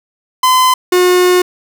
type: tone pair in turn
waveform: 45% pulse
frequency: 1022 / 361.3 Hz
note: C6 / F#4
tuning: -41 / -41 cents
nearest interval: octave + tritone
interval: 1800 cents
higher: first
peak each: -7 dBFS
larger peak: neither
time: 0.43-0.74 / 0.92-1.42 s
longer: second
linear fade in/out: 5 ms
effects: none